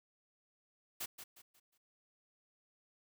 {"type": "noise with echo", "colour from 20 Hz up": "white", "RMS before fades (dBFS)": -41, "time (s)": [1, 1.06], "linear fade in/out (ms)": 10, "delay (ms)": 180, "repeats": 4, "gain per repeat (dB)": -9, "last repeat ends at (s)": 1.78, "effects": []}